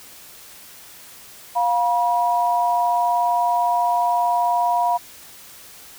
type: tone pair together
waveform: sine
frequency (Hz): 704.3 / 965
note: F5 / B5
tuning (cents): +14 / -40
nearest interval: perfect fourth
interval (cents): 546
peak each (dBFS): -19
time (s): 1.55-4.98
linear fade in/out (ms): 20
effects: white hiss -43 dBFS RMS until 5.98 s